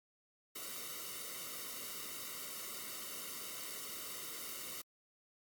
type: noise with comb filter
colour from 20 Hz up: white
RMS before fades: -45 dBFS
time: 0.55-4.82 s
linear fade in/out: 10 ms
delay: 1.2 ms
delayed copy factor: -0.95
effects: Opus 48 kbps